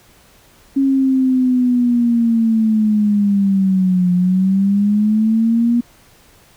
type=linear two-way sweep; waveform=sine; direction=down then up; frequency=274.1 to 177.8 to 240 Hz; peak=-11 dBFS; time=0.76-5.81 s; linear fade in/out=10 ms; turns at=4.13 s; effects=pink hiss -49 dBFS RMS until 6.56 s